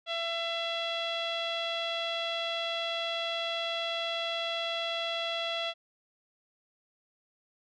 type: tone with low-pass filter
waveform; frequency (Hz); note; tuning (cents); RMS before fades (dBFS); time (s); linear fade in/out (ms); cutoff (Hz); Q
sawtooth; 671; E5; +31; -33; 0.06-5.74; 50; 3400; 5.6
effects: none

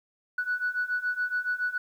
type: beating tone pair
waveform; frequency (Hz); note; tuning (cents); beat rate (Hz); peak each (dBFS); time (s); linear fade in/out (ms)
sine; 1474 / 1481.1; F#6 / F#6; -7 / +1; 7.1; -30 / -28; 0.38-1.78; 5
effects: tanh soft clip ceiling -20 dBFS + 10-bit

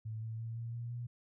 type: tone with pitch steps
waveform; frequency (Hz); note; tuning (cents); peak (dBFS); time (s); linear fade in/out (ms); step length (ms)
sine; 110 / 111.99 / 114.01 / 116.07 / 118.17 / 120.3; A2 / A2 / A#2 / A#2 / A#2 / B2; 0 / +31 / -38 / -7 / +24 / -45; -38; 0.05-1.07; 10; 170
effects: none

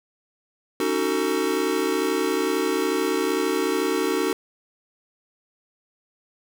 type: chord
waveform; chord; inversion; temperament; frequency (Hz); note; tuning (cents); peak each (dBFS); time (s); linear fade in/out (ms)
square; D# half-diminished seventh; third; just; 280 / 311.1 / 373.4 / 448; C#4 / D#4 / F#4 / A4; +18 / 0 / +16 / +31; -30 / -28 / -26 / -27; 0.8-4.33; 2
effects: none

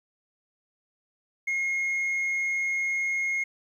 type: tone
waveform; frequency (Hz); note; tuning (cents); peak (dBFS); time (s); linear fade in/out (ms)
sine; 2151; C7; +47; -22; 1.47-3.44; 10
effects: tanh soft clip ceiling -24 dBFS + 10-bit

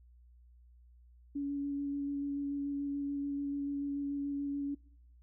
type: tone with vibrato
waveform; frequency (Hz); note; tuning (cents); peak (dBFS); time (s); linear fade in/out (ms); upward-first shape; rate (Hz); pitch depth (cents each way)
sine; 282.8; C#4; +35; -33; 1.35-4.75; 10; square; 6.9; 9
effects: noise-tail reverb RT60 0.7 s tail -25 dB re dry + added 60 Hz sine -57 dBFS peak until 5.22 s

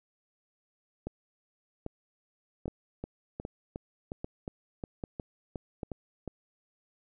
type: two click trains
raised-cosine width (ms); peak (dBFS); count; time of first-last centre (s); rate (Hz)
2; -22 / -23; 7 / 11; 1.07-5.832 / 2.68-6.277; 1.26 / 2.78
effects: none

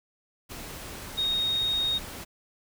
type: tone in noise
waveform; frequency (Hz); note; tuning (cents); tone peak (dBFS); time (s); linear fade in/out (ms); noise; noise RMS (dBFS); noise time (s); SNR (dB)
sine; 3729; A#7; 0; -24; 1.17-1.99; 20; pink; -40; 0.49-2.25; +13
effects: none

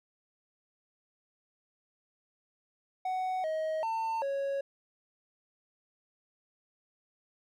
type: tone with pitch steps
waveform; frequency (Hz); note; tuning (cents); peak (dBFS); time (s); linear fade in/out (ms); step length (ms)
triangle; 745 / 631 / 899 / 553; F#5 / D#5 / A5 / C#5; +12 / +24 / +37 / -4; -28; 3.05-4.61; 5; 390
effects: none

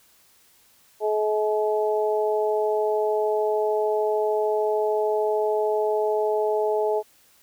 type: harmonic tone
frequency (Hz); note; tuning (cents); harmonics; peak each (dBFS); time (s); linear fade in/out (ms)
213.3; G#3; +46; 2 / 3 / 4; -22 / -26 / -28; 1-7.03; 50
effects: white hiss -58 dBFS RMS until 7.42 s

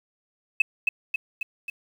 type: tone with echo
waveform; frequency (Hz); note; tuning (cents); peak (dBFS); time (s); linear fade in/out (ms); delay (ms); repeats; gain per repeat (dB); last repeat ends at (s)
sine; 2600; E7; -24; -13; 0.6-0.62; 5; 270; 4; -4; 1.7
effects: tanh soft clip ceiling -10 dBFS + 8-bit

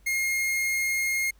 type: tone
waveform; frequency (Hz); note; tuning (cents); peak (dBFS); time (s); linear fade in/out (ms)
45% pulse; 2139; C7; +38; -24; 0.06-1.31; 10
effects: added 50 Hz sine -54 dBFS peak until 1.39 s + pink hiss -65 dBFS RMS until 1.39 s

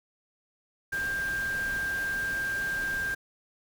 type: tone in noise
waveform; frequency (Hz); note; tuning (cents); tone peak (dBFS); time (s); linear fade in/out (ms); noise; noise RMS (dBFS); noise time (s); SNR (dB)
sine; 1590; G6; +24; -28; 0.92-3.15; 10; pink; -41; 0.92-3.15; +10
effects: none

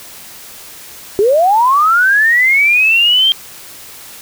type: linear sweep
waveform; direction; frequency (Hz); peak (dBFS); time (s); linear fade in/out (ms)
sine; up; 379.9 to 3200; -7; 1.19-3.32; 0
effects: white hiss -34 dBFS RMS until 4.21 s

